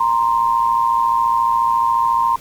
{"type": "tone pair together", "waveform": "sine", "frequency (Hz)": [932.3, 1046.5], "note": ["A#5", "C6"], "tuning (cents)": [0, 0], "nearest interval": "major second", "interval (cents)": 200, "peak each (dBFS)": -16, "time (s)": [0, 2.36], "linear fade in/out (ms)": 5, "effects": ["pink hiss -41 dBFS RMS until 2.4 s"]}